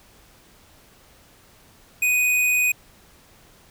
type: tone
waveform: square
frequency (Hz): 2489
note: D#7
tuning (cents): 0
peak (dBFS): -18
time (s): 2.02-2.72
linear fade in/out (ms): 5
effects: pink hiss -53 dBFS RMS until 3.7 s